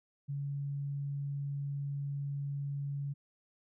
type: tone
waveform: sine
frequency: 141.2 Hz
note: C#3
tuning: 32 cents sharp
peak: -34 dBFS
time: 0.28-3.14 s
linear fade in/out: 20 ms
effects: none